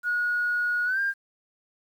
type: tone with pitch glide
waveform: sine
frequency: 1450 to 1599.6 Hz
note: F#6 to G6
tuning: -35 to +35 cents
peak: -22 dBFS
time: 0.03-1.14 s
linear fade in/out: 50 ms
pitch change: +170 cents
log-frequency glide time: 0.85-1 s
effects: tanh soft clip ceiling -18 dBFS + 9-bit